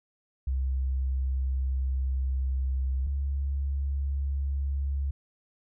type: tone pair in turn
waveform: sine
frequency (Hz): 65.7 / 69.27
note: C2 / C#2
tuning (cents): +8 / -1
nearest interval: minor second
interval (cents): 91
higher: second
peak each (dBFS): -25 / -26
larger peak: first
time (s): 0.47-3.07 / 3.07-5.11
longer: first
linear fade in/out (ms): 5
effects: none